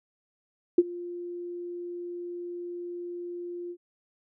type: tone with ADSR envelope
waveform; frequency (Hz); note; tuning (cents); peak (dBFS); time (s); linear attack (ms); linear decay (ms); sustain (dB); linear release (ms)
sine; 350; F4; +4; -12; 0.78-3.77; 5; 37; -22; 64
effects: none